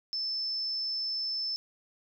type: tone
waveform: sine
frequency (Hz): 5274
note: E8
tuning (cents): 0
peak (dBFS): -30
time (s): 0.13-1.56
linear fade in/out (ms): 0
effects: 11-bit